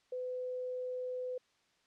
sine tone, 504 Hz, B4, 35 cents sharp, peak -36 dBFS, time 0.12-1.38 s, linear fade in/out 5 ms, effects white hiss -72 dBFS RMS until 1.86 s + low-pass 5000 Hz 12 dB/octave

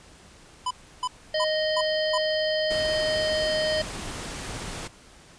square tone bursts, 1002 Hz, B5, 25 cents sharp, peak -25 dBFS, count 5, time 0.66-2.18 s, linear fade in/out 5 ms, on 48 ms, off 320 ms
harmonic tone, 621 Hz, D#5, 3 cents flat, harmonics 1 / 3 / 5 / 7 / 8, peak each -24 / -32 / -32 / -35 / -34 dBFS, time 1.34-3.82 s, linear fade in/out 5 ms
pink noise, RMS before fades -35 dBFS, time 2.7-4.88 s, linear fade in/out 10 ms
effects pink hiss -51 dBFS RMS until 5.38 s + resampled to 22050 Hz

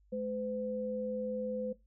sine tone pair together, 213.2 / 508 Hz, G#3 / B4, +46 / +49 cents, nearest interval octave + minor third, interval 1503 cents, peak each -38 / -35 dBFS, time 0.12-1.73 s, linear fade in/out 10 ms, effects noise-tail reverb RT60 0.2 s tail -18 dB re dry + added 50 Hz sine -63 dBFS peak until 1.86 s

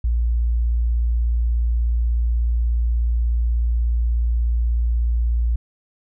sine tone, 58.27 Hz, A#1, in tune, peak -16 dBFS, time 0.04-5.56 s, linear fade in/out 5 ms, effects none

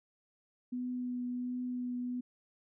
sine tone with vibrato, 247.9 Hz, B3, 7 cents sharp, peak -34 dBFS, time 0.72-2.21 s, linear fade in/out 10 ms, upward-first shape triangle, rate 1.4 Hz, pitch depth 13 cents each way, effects none

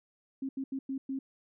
sine tone bursts at uneven times, 268.5 Hz, C4, 45 cents sharp, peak -32 dBFS, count 5, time 0.42-0.49 / 0.57-0.64 / 0.72-0.79 / 0.89-0.98 / 1.09-1.19 s, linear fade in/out 5 ms, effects none

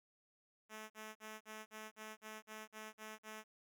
5% pulse tone bursts, 216.8 Hz, A3, 25 cents flat, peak -37 dBFS, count 11, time 0.69-3.44 s, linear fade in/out 50 ms, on 210 ms, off 44 ms, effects none

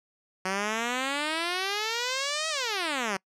5% pulse exponential two-way sweep, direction up then down, 185 to 648 to 185 Hz, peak -16 dBFS, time 0.45-3.17 s, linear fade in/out 5 ms, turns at 2.49 s, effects noise-tail reverb RT60 0.1 s tail -26 dB re dry + low-pass 8000 Hz 12 dB/octave

